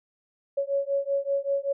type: beating tone pair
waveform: sine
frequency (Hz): 554 / 559.2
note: C#5 / C#5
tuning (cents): -1 / +15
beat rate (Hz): 5.2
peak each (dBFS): -27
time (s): 0.57-1.73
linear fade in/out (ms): 10
effects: none